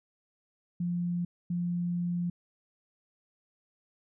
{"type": "tone bursts at uneven times", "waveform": "sine", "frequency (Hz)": 174.61, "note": "F3", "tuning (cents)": 0, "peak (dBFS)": -28, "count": 2, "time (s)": [[0.8, 1.25], [1.5, 2.3]], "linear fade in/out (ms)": 5, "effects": []}